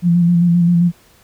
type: tone with vibrato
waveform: sine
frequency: 172.8 Hz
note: F3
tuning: 18 cents flat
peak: -9 dBFS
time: 0.02-0.92 s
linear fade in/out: 50 ms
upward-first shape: square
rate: 7.6 Hz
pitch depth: 26 cents each way
effects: pink hiss -50 dBFS RMS until 1.23 s